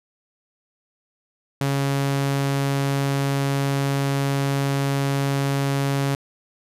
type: tone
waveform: sawtooth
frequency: 138.7 Hz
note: C#3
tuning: 1 cent sharp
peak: -16 dBFS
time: 1.61-6.15 s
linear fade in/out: 2 ms
effects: resampled to 32000 Hz